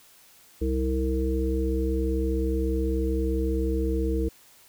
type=harmonic tone with a mistuned harmonic; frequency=65.41 Hz; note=C2; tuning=in tune; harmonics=1 / 3 / 5 / 7; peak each=-25 / -34 / -29 / -30 dBFS; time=0.61-4.29 s; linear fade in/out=10 ms; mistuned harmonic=5; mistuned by=-17 cents; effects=white hiss -55 dBFS RMS until 4.68 s